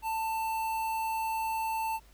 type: tone with notch filter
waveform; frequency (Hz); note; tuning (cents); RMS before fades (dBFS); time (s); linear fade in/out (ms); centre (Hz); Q
square; 890; A5; +20; -32; 0.02-2; 50; 5400; 0.9
effects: added 50 Hz sine -55 dBFS peak until 2.13 s + pink hiss -62 dBFS RMS until 2.13 s